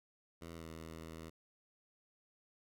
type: tone with pitch glide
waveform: 10% pulse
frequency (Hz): 83.3 to 80.93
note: E2 to E2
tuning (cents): +19 to -31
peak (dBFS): -39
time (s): 0.41-1.3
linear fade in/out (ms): 10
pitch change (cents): -50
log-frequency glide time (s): 0.56-0.65
effects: none